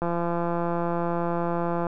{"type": "click train", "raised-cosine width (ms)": 1, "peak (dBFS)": -14, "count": 317, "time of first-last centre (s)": [0.02, 1.868], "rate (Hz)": 171, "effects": []}